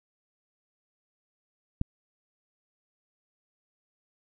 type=click; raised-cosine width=5 ms; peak=-14 dBFS; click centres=1.814 s; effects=none